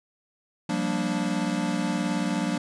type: chord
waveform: square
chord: G minor seventh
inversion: third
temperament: equal with one note detuned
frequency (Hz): 177.05 / 196 / 233.1 / 293.7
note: F3 / G3 / Bb3 / D4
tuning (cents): +24 / 0 / 0 / 0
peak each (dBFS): -31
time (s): 0.69-2.58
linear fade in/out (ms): 5
effects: resampled to 22050 Hz